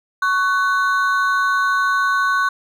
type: ring-modulated tone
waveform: triangle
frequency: 1305 Hz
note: E6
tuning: 18 cents flat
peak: -10 dBFS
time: 0.22-2.49 s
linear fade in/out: 5 ms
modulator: 194 Hz
effects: none